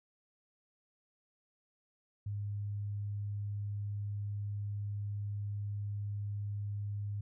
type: tone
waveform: sine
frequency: 102.4 Hz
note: G#2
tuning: 24 cents flat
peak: -35 dBFS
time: 2.26-7.21 s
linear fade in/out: 5 ms
effects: none